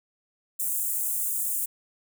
white high-pass noise, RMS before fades -28 dBFS, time 0.59-1.66 s, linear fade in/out 10 ms, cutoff 7400 Hz, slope 48 dB/octave, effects none

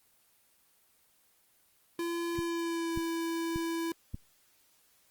square tone with pitch glide, 340 to 331.9 Hz, F4 to E4, -46 to +12 cents, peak -32 dBFS, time 1.99-3.92 s, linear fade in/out 2 ms, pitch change -42 cents, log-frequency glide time 2.37-2.94 s
click train, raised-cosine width 5 ms, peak -25 dBFS, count 4, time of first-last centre 2.39-4.144 s, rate 1.71 Hz
effects white hiss -67 dBFS RMS until 5.1 s + Opus 24 kbps

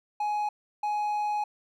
triangle tone pair in turn, 837 / 837 Hz, G#5 / G#5, +13 / +13 cents, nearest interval unison, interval 0 cents, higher neither, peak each -24 / -24 dBFS, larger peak neither, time 0.2-0.49 / 0.83-1.44 s, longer second, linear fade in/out 5 ms, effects none

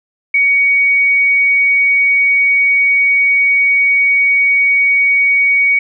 sine tone, 2245 Hz, C#7, 21 cents sharp, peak -8 dBFS, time 0.34-5.79 s, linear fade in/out 5 ms, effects none

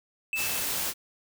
triangle tone with exponential decay, 2632 Hz, E7, 3 cents flat, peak -24 dBFS, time 0.33-0.93 s, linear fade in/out 1 ms, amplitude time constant 130 ms
white noise, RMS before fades -30 dBFS, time 0.35-0.94 s, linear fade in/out 50 ms
effects none

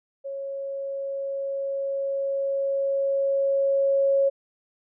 sine tone with level ramp, 550 Hz, C#5, 14 cents flat, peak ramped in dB -30 to -17 dBFS, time 0.24-4.3 s, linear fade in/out 20 ms, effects none

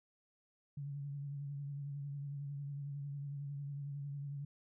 sine tone with vibrato, 141.8 Hz, C#3, 40 cents sharp, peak -40 dBFS, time 0.77-4.45 s, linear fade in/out 5 ms, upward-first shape triangle, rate 11 Hz, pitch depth 43 cents each way, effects none

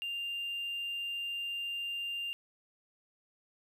triangle tone with hard clipping, 2794 Hz, F7, in tune, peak -35 dBFS, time 0.02-2.33 s, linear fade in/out 0 ms, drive 4 dB, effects none

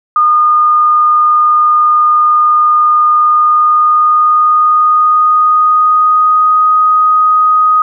sine tone with pitch glide, 1221 to 1248.8 Hz, D#6 to D#6, -33 to +6 cents, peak -5 dBFS, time 0.16-7.82 s, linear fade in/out 2 ms, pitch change +39 cents, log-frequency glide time 3.15-6.7 s, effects none

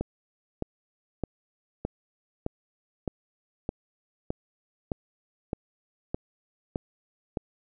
click train, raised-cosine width 2 ms, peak -15 dBFS, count 13, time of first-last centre 0.01-7.372 s, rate 1.63 Hz, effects none

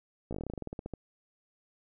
slowing click train, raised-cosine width 2 ms, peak -24 dBFS, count 17, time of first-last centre 0.31-0.937 s, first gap 16 ms, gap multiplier 1.11, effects none

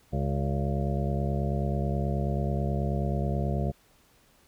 harmonic tone with a mistuned harmonic, 69.3 Hz, C#2, in tune, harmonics 1 / 2 / 3 / 5 / 6 / 7 / 8 / 9 / 10, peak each -30 / -29 / -33 / -39 / -39 / -44 / -38 / -47 / -38 dBFS, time 0.12-3.72 s, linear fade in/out 20 ms, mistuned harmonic 8, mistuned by +40 cents, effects pink hiss -62 dBFS RMS until 4.47 s

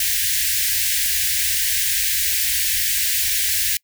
white band-stop noise, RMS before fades -20 dBFS, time 0-3.77 s, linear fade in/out 2 ms, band 100 to 1600 Hz, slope 96 dB/octave, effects noise-tail reverb RT60 0.1 s tail -26 dB re dry

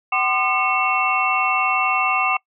sine tone cluster, 761 / 1039 / 1210 / 2198 / 2698 Hz, F#5 / C6 / D#6 / C#7 / E7, +48 / -12 / -49 / -15 / +40 cents, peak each -23 / -26 / -22 / -25 / -22 dBFS, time 0.12-2.37 s, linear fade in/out 5 ms, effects noise-tail reverb RT60 0.1 s tail -24 dB re dry

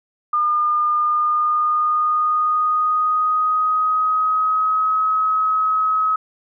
sine tone with pitch glide, 1211 to 1276.4 Hz, D#6 to D#6, -47 to +44 cents, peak -15 dBFS, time 0.33-6.16 s, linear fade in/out 5 ms, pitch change +91 cents, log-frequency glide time 0.93-5 s, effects none

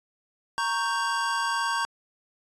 square chord, G diminished, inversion first, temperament equal, 932.3 / 1108.7 / 1568 Hz, Bb5 / Db6 / G6, 0 / 0 / 0 cents, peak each -30 dBFS, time 0.58-1.85 s, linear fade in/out 0 ms, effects resampled to 22050 Hz

